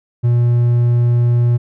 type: tone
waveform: triangle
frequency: 120 Hz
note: B2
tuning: 49 cents flat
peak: -8 dBFS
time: 0.23-1.58 s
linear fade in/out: 20 ms
effects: none